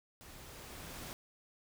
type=noise with level ramp; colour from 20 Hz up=pink; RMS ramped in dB=-54 to -45 dBFS; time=0.21-1.13 s; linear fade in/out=0 ms; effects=none